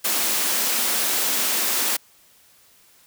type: high-pass noise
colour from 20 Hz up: white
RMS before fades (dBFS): -22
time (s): 0.04-1.97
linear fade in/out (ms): 10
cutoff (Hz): 190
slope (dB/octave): 96
effects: white hiss -55 dBFS RMS until 3.06 s